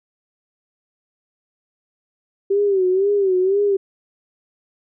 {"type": "tone with vibrato", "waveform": "sine", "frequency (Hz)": 387.2, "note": "G4", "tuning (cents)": -21, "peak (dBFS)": -14, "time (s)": [2.5, 3.77], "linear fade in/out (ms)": 10, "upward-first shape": "sine", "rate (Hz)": 2, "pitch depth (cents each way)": 100, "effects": []}